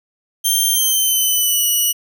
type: tone with pitch glide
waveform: 5% pulse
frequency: 3164 to 2935 Hz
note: G7 to F#7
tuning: +15 to -15 cents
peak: -6 dBFS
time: 0.44-1.93 s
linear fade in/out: 20 ms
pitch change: -130 cents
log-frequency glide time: 0.72-1.66 s
effects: none